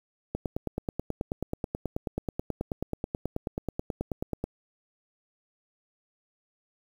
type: click train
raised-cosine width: 2 ms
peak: -16 dBFS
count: 39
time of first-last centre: 0.35-4.44 s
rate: 9.29 Hz
effects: 8-bit